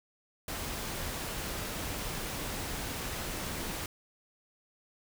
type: noise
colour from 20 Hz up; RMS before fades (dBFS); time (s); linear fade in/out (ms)
pink; -37; 0.48-3.86; 2
effects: none